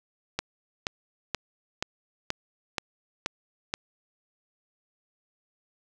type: click train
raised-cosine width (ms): 0.2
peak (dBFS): -10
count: 8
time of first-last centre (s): 0.39-3.739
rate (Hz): 2.09
effects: none